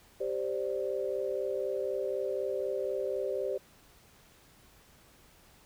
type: chord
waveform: sine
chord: G suspended fourth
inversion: none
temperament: equal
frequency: 392 / 523.3 / 587.3 Hz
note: G4 / C5 / D5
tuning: 0 / 0 / 0 cents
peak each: -34 / -34 / -36 dBFS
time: 0.2-3.58 s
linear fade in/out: 10 ms
effects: pink hiss -60 dBFS RMS until 5.65 s